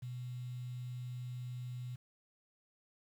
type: tone with quantisation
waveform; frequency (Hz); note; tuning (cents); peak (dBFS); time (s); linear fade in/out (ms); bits
sine; 124.2; B2; +10; -40; 0.02-1.96; 10; 10
effects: none